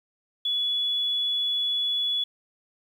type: tone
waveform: sine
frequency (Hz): 3407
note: G#7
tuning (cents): +44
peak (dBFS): -23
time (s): 0.45-2.24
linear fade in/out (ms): 5
effects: 9-bit